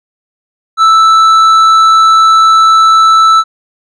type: tone with tanh clipping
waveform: sine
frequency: 1318 Hz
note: E6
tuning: 1 cent flat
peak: -4 dBFS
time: 0.77-3.44 s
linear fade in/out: 50 ms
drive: 8 dB
effects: none